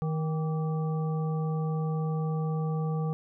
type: harmonic tone with a mistuned harmonic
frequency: 157.3 Hz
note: D#3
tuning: 19 cents sharp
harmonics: 1 / 3 / 5 / 7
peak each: -27 / -37 / -41 / -44 dBFS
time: 0.02-3.13 s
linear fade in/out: 0 ms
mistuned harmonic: 7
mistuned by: +87 cents
effects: none